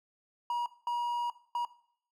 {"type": "tone bursts at uneven times", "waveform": "triangle", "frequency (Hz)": 957, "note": "A#5", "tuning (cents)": 45, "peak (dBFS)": -27, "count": 3, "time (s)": [[0.5, 0.66], [0.87, 1.3], [1.55, 1.65]], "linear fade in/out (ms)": 2, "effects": ["noise-tail reverb RT60 0.6 s tail -17 dB re dry"]}